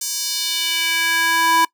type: tone with high-pass filter sweep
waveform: square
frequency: 330 Hz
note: E4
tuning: 2 cents sharp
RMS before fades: -19 dBFS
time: 0.01-1.65 s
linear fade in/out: 5 ms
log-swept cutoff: 6700 to 920 Hz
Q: 1.9
effects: noise-tail reverb RT60 0.1 s tail -22 dB re dry